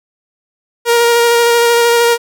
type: tone with vibrato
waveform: sawtooth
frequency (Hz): 470.8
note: A#4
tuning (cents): +17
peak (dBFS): -4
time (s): 0.85-2.18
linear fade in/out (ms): 50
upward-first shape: square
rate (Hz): 13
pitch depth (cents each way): 11
effects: none